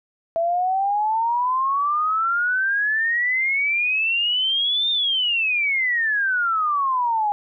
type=exponential two-way sweep; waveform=sine; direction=up then down; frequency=659.3 to 3653 to 814 Hz; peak=-18 dBFS; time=0.36-7.32 s; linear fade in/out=0 ms; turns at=4.9 s; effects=none